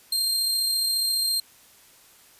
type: tone with amplitude modulation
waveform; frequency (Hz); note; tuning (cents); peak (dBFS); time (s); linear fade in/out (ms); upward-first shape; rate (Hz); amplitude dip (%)
sawtooth; 4186; C8; 0; -18; 0.12-1.4; 5; sine; 34.6; 25
effects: white hiss -54 dBFS RMS until 2.39 s + resampled to 32000 Hz